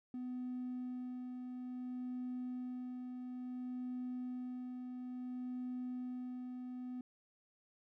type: tone with tremolo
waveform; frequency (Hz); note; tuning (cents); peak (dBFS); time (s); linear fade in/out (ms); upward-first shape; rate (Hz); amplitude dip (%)
triangle; 250.5; B3; +25; -36; 0.14-7.01; 2; sine; 0.58; 40
effects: tanh soft clip ceiling -35 dBFS